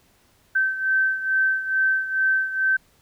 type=beating tone pair; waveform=sine; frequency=1546 / 1548.3 Hz; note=G6 / G6; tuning=-24 / -22 cents; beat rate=2.3 Hz; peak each=-20 / -25 dBFS; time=0.55-2.77 s; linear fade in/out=10 ms; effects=pink hiss -60 dBFS RMS until 3.01 s